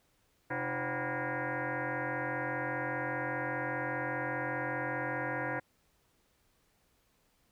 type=tone with frequency modulation; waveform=sine; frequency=560 Hz; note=C#5; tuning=18 cents sharp; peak=-32 dBFS; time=0.5-5.6 s; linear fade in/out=10 ms; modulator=215 Hz; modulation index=6.3; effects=pink hiss -72 dBFS RMS until 7.51 s